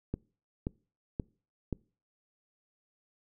click train, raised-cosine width 3 ms, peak -19 dBFS, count 4, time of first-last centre 0.14-1.727 s, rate 1.89 Hz, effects noise-tail reverb RT60 0.4 s tail -25 dB re dry

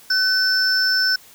triangle tone pair together, 1518 / 5310 Hz, F#6 / E8, +44 / +12 cents, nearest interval octave + minor seventh, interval 2168 cents, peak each -17 dBFS, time 0.1-1.16 s, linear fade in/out 5 ms, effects white hiss -47 dBFS RMS until 1.34 s

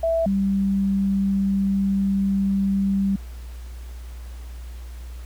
sine tone pair in turn, 659.3 / 196.01 Hz, E5 / G3, 0 / 0 cents, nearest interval octave + major sixth, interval 2100 cents, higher first, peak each -18 dBFS, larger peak neither, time 0.03-0.26 / 0.26-3.16 s, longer second, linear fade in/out 5 ms, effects added 60 Hz sine -33 dBFS peak until 5.25 s + pink hiss -50 dBFS RMS until 5.25 s

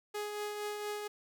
sawtooth tone with tremolo, 417 Hz, G#4, 7 cents sharp, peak -31 dBFS, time 0.14-1.08 s, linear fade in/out 10 ms, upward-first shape triangle, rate 4.3 Hz, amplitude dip 40%, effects 12-bit

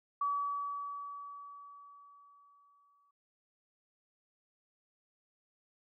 sine tone with exponential decay, 1142 Hz, D6, 49 cents flat, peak -29 dBFS, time 0.21-3.11 s, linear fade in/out 5 ms, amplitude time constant 630 ms, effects none

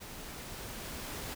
pink noise with level ramp, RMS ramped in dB -46 to -40 dBFS, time 0-1.35 s, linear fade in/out 20 ms, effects none

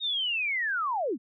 sine linear sweep, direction down, 3758 to 191.8 Hz, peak -26 dBFS, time 0-1.18 s, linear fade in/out 50 ms, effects none

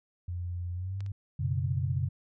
sine tone with pitch glide, 88.1 to 98.89 Hz, F2 to G2, +16 to +16 cents, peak -32 dBFS, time 0.28-1.12 s, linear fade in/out 5 ms, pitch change +200 cents, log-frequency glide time 0.73-1.01 s
clicks, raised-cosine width 0.2 ms, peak -31 / -37 dBFS, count 2, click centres 1.006 / 1.063 s
sine chord, F# suspended fourth, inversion none, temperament just, 92.5 / 123.33 / 138.75 Hz, F#2 / B2 / C#3, 0 / -2 / +2 cents, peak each -31 / -32 / -31 dBFS, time 1.39-2.09 s, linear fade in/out 10 ms
effects none

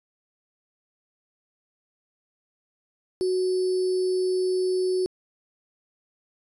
sine tone with sample-and-hold, 370 Hz, F#4, in tune, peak -21 dBFS, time 3.21-5.06 s, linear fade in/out 0 ms, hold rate 4900 Hz, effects resampled to 24000 Hz

